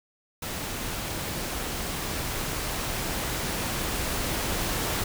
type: noise with level ramp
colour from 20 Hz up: pink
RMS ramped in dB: -33 to -28 dBFS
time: 0.42-5.04 s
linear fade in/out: 5 ms
effects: none